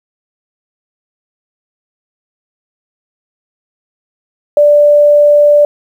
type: tone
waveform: sine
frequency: 587.3 Hz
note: D5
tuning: in tune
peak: -3 dBFS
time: 4.57-5.65 s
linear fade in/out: 2 ms
effects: 7-bit